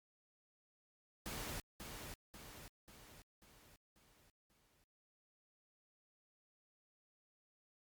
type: noise with echo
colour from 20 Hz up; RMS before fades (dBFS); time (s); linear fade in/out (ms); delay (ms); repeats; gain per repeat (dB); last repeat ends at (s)
pink; -45; 1.26-1.6; 0; 540; 6; -5; 4.84
effects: Opus 48 kbps